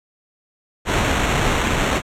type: noise with sample-and-hold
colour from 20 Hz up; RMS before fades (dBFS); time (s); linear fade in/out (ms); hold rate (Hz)
pink; -19; 0.85-2.02; 50; 4900
effects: low-pass 9000 Hz 12 dB/octave